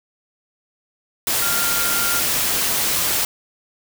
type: tone in noise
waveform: sine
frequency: 1396.9 Hz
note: F6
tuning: in tune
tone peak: -25 dBFS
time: 1.42-2.2 s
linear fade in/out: 2 ms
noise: white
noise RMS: -20 dBFS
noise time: 1.27-3.25 s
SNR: -8 dB
effects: none